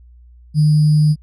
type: tone with sample-and-hold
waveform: sine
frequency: 151.8 Hz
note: D#3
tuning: 42 cents flat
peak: -9 dBFS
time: 0.54-1.16 s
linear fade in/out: 50 ms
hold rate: 4900 Hz
effects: added 60 Hz sine -41 dBFS peak until 1.22 s + resampled to 22050 Hz